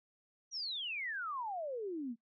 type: exponential sweep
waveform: sine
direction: down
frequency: 5900 to 220 Hz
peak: -37 dBFS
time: 0.51-2.16 s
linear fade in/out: 50 ms
effects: noise-tail reverb RT60 0.1 s tail -22 dB re dry